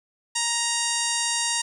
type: harmonic tone with a mistuned harmonic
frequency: 937 Hz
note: A#5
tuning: 9 cents sharp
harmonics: 1 / 2 / 3 / 4 / 5 / 6 / 7 / 8 / 9 / 10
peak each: -32 / -32 / -32 / -32 / -32 / -32 / -32 / -32 / -32 / -32 dBFS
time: 0.35-1.62 s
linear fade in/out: 10 ms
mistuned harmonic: 8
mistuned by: -37 cents
effects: 9-bit